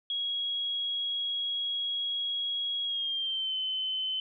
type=tone with pitch glide; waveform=sine; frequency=3311 to 3054 Hz; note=G#7 to G7; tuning=-6 to -46 cents; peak=-29 dBFS; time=0.1-4.2 s; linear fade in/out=2 ms; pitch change=-140 cents; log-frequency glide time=2.84-3.56 s; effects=none